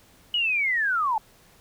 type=linear sweep; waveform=sine; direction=down; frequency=2960 to 830.6 Hz; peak=-21 dBFS; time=0.34-1.18 s; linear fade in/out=2 ms; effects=pink hiss -56 dBFS RMS until 1.6 s